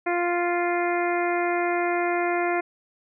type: harmonic tone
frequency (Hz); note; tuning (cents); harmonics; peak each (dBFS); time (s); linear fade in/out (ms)
349.2; F4; 0; 1 / 2 / 3 / 4 / 5 / 6 / 7; -25 / -26 / -33 / -33 / -34 / -32 / -37; 0.06-2.61; 10
effects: none

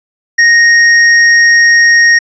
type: tone with hard clipping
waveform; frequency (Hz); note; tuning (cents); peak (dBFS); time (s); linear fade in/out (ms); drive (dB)
triangle; 1864.7; A#6; 0; -5; 0.38-2.19; 10; 14
effects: resampled to 16000 Hz

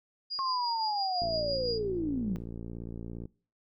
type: tone with tremolo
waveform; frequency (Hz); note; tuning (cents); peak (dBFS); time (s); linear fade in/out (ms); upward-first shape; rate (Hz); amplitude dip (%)
sine; 4858; D#8; -42; -32; 0.3-1.79; 20; sine; 5.9; 55
type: linear sweep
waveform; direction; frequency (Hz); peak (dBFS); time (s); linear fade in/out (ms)
sine; down; 1081 to 170; -29; 0.39-2.36; 0
type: click train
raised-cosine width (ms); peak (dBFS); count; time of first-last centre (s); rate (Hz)
3; -28; 118; 1.22-3.255; 57.5
effects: noise-tail reverb RT60 0.4 s tail -22 dB re dry

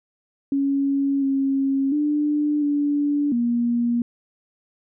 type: tone with pitch steps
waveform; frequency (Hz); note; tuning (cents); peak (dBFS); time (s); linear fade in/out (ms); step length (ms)
sine; 277.2 / 272 / 296.7 / 289.8 / 237.7; C#4 / C#4 / D4 / D4 / A#3; 0 / -33 / +18 / -23 / +34; -18; 0.52-4.02; 2; 700
effects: none

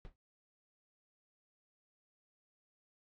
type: noise with exponential decay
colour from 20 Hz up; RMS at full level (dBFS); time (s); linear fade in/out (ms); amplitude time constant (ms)
brown; -43; 0.05-0.16; 0; 22
effects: low-pass 4000 Hz 12 dB/octave + AAC 32 kbps

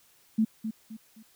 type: tone with echo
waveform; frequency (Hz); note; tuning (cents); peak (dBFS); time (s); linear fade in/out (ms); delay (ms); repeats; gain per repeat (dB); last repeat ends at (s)
sine; 220; A3; 0; -20; 0.38-0.45; 10; 260; 3; -9; 1.23
effects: white hiss -62 dBFS RMS until 1.35 s

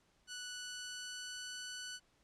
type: tone with pitch glide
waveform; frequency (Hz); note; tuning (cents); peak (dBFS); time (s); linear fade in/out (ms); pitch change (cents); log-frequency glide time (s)
10% pulse; 1480 to 1489.4; F#6 to F#6; 0 to +11; -34; 0.27-2; 50; +11; 0.52-1.6
effects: pink hiss -73 dBFS RMS until 2.23 s + low-pass 8000 Hz 12 dB/octave

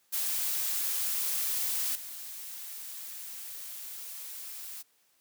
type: noise with level steps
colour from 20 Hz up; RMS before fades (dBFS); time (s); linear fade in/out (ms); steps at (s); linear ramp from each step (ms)
blue; -31 / -42; 0.12-4.83; 20; 1.95; 5
effects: white hiss -69 dBFS RMS until 5.2 s + high-pass 150 Hz 12 dB/octave

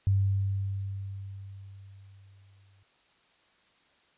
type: tone with exponential decay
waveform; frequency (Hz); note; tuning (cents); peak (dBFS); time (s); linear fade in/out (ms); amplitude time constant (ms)
sine; 98; G2; 0; -20; 0.07-2.83; 0; 600
effects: white hiss -65 dBFS RMS until 4.17 s + resampled to 8000 Hz

